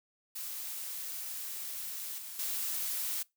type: noise with level steps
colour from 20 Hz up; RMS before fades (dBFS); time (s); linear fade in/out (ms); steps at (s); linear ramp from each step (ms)
blue; -40 / -44 / -35; 0.35-3.23; 10; 2.18 / 2.39; 2
effects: noise-tail reverb RT60 0.2 s tail -23 dB re dry